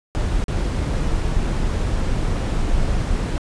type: noise with dropouts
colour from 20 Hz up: brown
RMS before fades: -20 dBFS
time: 0.15-3.38 s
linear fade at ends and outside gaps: 0 ms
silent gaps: 0.44-0.482 s
effects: resampled to 22050 Hz